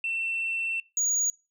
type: tone pair in turn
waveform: sine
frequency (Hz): 2692 / 6765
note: E7 / G#8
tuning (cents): +36 / +31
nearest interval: octave + major third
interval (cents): 1595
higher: second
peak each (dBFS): -26 / -20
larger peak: second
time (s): 0.04-0.8 / 0.97-1.3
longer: first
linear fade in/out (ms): 2
effects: noise-tail reverb RT60 0.3 s tail -23 dB re dry + tanh soft clip ceiling -22 dBFS